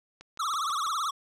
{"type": "click train", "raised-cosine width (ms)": 0.2, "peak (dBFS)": -29, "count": 5, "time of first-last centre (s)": [0.21, 0.866], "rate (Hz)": 6.1}
{"type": "tone with vibrato", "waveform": "square", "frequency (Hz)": 1220, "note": "D#6", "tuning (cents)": -34, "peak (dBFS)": -28, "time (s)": [0.39, 1.11], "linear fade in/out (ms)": 10, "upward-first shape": "triangle", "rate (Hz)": 18, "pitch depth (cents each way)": 210}
{"effects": ["low-pass 10000 Hz 12 dB/octave"]}